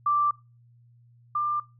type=tone pair in turn; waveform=sine; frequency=1174.7 / 1191.1 Hz; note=D6 / D6; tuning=0 / +24 cents; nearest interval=unison; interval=24 cents; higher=second; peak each=-20 / -23 dBFS; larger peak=first; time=0.06-0.31 / 1.35-1.6 s; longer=neither; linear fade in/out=5 ms; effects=noise-tail reverb RT60 0.3 s tail -24 dB re dry + added 119 Hz sine -54 dBFS peak until 1.79 s